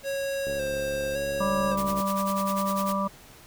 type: tone with vibrato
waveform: square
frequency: 540 Hz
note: C#5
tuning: 45 cents flat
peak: -28 dBFS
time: 0.03-1.77 s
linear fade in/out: 50 ms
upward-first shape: square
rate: 0.89 Hz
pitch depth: 31 cents each way
type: click train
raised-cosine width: 2 ms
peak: -25 dBFS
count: 109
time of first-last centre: 0.47-2.002 s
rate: 70.5 Hz
type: harmonic tone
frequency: 196 Hz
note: G3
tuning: in tune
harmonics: 1 / 3 / 5 / 6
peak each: -28 / -31 / -32 / -29 dBFS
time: 1.4-3.08 s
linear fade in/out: 10 ms
type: noise with tremolo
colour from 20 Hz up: white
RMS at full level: -35 dBFS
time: 1.77-2.93 s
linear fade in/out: 5 ms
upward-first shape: sine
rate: 10 Hz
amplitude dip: 90%
effects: pink hiss -50 dBFS RMS until 3.46 s